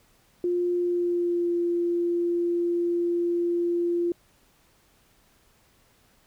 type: tone with pitch glide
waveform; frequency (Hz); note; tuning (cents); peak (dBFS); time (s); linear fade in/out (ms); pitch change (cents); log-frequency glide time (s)
sine; 352.7 to 345.6; F4 to F4; +17 to -18; -22; 0.44-4.12; 2; -35; 0.74-1.54
effects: pink hiss -62 dBFS RMS until 6.26 s